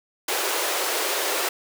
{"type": "high-pass noise", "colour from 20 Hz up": "pink", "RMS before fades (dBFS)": -25, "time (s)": [0.28, 1.49], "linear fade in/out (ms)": 5, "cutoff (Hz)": 350, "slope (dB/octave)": 48, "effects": []}